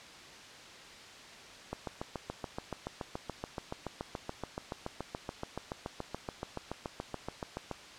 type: click train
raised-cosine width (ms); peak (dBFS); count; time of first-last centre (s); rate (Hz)
1; -22; 43; 1.73-7.713; 7.02
effects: white hiss -50 dBFS RMS until 7.98 s + low-pass 5000 Hz 12 dB/octave